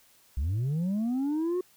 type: linear sweep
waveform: sine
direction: up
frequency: 59.9 to 370 Hz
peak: -23 dBFS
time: 0.37-1.61 s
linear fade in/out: 5 ms
effects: tanh soft clip ceiling -25 dBFS + white hiss -61 dBFS RMS until 1.76 s